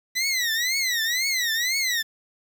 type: tone with vibrato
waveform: 20% pulse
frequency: 1975.5 Hz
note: B6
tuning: in tune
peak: -17 dBFS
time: 0.15-2.03 s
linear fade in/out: 20 ms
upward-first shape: triangle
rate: 2 Hz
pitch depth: 210 cents each way
effects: 8-bit